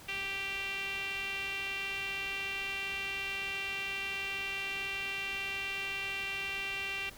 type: tone with band-pass filter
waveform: sawtooth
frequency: 392 Hz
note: G4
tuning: in tune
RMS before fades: -37 dBFS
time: 0.08-7.1 s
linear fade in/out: 10 ms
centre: 2600 Hz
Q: 5.3
effects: pink hiss -52 dBFS RMS until 7.17 s

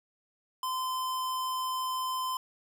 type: tone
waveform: square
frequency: 1029 Hz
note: C6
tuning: 29 cents flat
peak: -31 dBFS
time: 0.63-2.37 s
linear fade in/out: 2 ms
effects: none

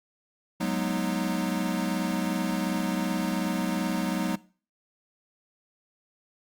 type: chord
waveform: square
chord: G# minor seventh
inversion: third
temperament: equal with one note detuned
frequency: 185 / 207.7 / 243.5 / 311.1 Hz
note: F#3 / G#3 / B3 / D#4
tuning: 0 / 0 / -24 / 0 cents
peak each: -30 / -33 / -33 / -34 dBFS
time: 0.6-4.36 s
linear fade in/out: 10 ms
effects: noise-tail reverb RT60 0.4 s tail -20 dB re dry + Opus 48 kbps

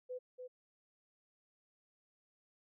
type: tone with echo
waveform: sine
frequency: 503 Hz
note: B4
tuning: 32 cents sharp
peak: -40 dBFS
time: 0.09-0.19 s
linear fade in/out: 20 ms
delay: 290 ms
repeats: 1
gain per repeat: -5 dB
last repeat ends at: 0.48 s
effects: none

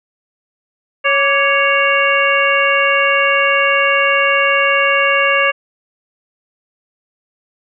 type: harmonic tone with a mistuned harmonic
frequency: 555 Hz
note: C#5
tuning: 2 cents sharp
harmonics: 1 / 2 / 3 / 4 / 5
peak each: -17 / -17 / -17 / -17 / -17 dBFS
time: 1.04-5.52 s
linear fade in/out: 20 ms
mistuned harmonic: 2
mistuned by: +77 cents
effects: none

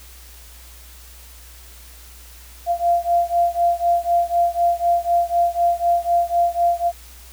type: beating tone pair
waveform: sine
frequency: 690 / 694 Hz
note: F5 / F5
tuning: -21 / -11 cents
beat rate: 4 Hz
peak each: -18 / -19 dBFS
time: 2.66-6.92 s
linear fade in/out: 50 ms
effects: added 60 Hz sine -42 dBFS peak until 7.32 s + white hiss -45 dBFS RMS until 7.32 s

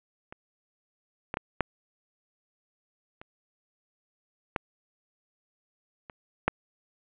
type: clicks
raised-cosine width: 0.5 ms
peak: -26 / -16 / -14 / -8 / -28 / -12 / -27 / -7 dBFS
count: 8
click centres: 0.325 / 1.341 / 1.371 / 1.607 / 3.215 / 4.562 / 6.098 / 6.48 s
effects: resampled to 8000 Hz + 8-bit

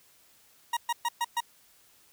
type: tone bursts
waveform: 40% pulse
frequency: 946 Hz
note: A#5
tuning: 25 cents sharp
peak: -25 dBFS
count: 5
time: 0.73-1.405 s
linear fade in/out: 5 ms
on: 39 ms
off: 120 ms
effects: white hiss -61 dBFS RMS until 2.12 s

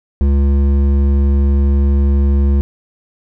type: tone with hard clipping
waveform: sine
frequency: 69.7 Hz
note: C#2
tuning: 10 cents sharp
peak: -11 dBFS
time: 0.21-2.61 s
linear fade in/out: 0 ms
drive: 10 dB
effects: none

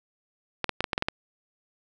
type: clicks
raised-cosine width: 0.3 ms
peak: -9 dBFS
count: 8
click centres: 0.643 / 0.693 / 0.806 / 0.842 / 0.932 / 0.979 / 1.024 / 1.085 s
effects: none

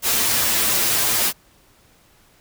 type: noise with comb filter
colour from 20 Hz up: white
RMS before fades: -19 dBFS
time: 0.02-1.33 s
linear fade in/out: 50 ms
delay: 8.8 ms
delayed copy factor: +0.75
effects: pink hiss -55 dBFS RMS until 2.4 s

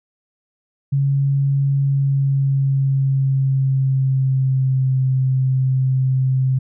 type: tone with pitch glide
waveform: sine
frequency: 138.59 to 131.04 Hz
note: C#3 to C3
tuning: 0 to +3 cents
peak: -14 dBFS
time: 0.92-6.59 s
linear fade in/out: 10 ms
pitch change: -97 cents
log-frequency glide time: 1.8-5 s
effects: none

